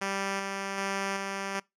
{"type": "tone with tremolo", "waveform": "5% pulse", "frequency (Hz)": 196, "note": "G3", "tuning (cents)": 0, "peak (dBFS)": -18, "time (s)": [0.01, 1.6], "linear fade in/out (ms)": 10, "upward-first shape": "square", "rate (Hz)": 1.3, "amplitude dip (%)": 30, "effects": ["noise-tail reverb RT60 0.2 s tail -24 dB re dry", "low-pass 8000 Hz 12 dB/octave"]}